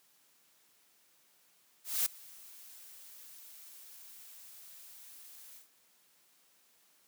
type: noise with ADSR envelope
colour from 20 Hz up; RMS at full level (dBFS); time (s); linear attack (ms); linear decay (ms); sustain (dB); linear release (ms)
blue; -29; 1.84-5.68; 220; 5; -24; 120
effects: white hiss -68 dBFS RMS until 7.07 s + high-pass 150 Hz 12 dB/octave